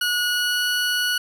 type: tone with pitch glide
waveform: 20% pulse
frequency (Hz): 1456 to 1467.8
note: F#6 to F#6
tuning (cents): -28 to -14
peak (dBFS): -15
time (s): 0.01-1.18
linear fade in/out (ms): 5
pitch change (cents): +14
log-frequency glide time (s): 0.21-0.66
effects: none